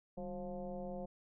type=tone with frequency modulation; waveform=sine; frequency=364.4 Hz; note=F#4; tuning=26 cents flat; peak=-40 dBFS; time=0.17-1.06 s; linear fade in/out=10 ms; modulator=171 Hz; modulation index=1.9; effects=none